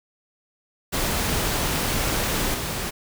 pink noise with level steps, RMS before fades -24 / -28 dBFS, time 0.92-2.91 s, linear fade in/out 20 ms, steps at 2.54 s, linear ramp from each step 5 ms, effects none

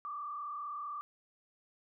sine tone with frequency modulation, 1174.7 Hz, D6, in tune, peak -38 dBFS, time 0.05-1.01 s, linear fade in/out 0 ms, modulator 35.5 Hz, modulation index 1.1, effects none

